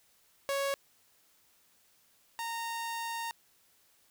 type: tone pair in turn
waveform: sawtooth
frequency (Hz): 554.4 / 923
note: C#5 / A#5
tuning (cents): 0 / -17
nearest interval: major sixth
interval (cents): 883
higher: second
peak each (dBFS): -26 / -31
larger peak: first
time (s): 0.49-0.74 / 2.39-3.31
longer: second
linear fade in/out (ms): 0
effects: white hiss -67 dBFS RMS until 4.1 s